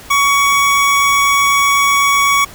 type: tone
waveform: 25% pulse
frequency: 1123 Hz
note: C#6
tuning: 22 cents sharp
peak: -6 dBFS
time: 0.1-2.45 s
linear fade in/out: 10 ms
effects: pink hiss -36 dBFS RMS until 2.54 s